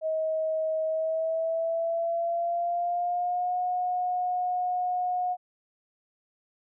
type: tone with pitch glide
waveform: sine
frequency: 634 to 724.1 Hz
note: D#5 to F#5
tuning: +32 to -38 cents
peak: -25 dBFS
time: 0.01-5.37 s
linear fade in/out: 50 ms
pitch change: +230 cents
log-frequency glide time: 0.85-3.58 s
effects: none